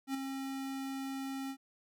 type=tone with ADSR envelope; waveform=square; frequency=269.5 Hz; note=C#4; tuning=49 cents flat; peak=-32 dBFS; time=0.07-1.57 s; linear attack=74 ms; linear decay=9 ms; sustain=-6 dB; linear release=70 ms; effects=none